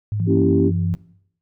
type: tone with pitch glide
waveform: sine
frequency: 105 to 95.73 Hz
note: G#2 to G2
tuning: +19 to -41 cents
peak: -20 dBFS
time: 0.12-0.94 s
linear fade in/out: 0 ms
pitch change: -160 cents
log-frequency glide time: 0.26-0.5 s
type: tone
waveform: sine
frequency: 168.6 Hz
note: E3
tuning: 39 cents sharp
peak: -21 dBFS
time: 0.2-0.95 s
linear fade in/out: 0 ms
type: chord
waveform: sine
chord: A# diminished seventh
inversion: none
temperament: equal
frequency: 233.1 / 277.2 / 329.6 / 392 Hz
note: A#3 / C#4 / E4 / G4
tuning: 0 / 0 / 0 / 0 cents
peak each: -23 / -18 / -22 / -19 dBFS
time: 0.26-0.72 s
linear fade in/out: 50 ms
effects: noise-tail reverb RT60 0.7 s tail -20 dB re dry + tanh soft clip ceiling -2 dBFS